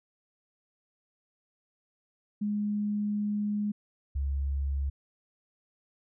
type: tone pair in turn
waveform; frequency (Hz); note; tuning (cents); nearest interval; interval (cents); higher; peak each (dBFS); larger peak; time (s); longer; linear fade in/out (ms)
sine; 207.7 / 69.31; G#3 / C#2; 0 / 0; octave + perfect fifth; 1900; first; -27; neither; 2.41-3.72 / 4.15-4.9; first; 10
effects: none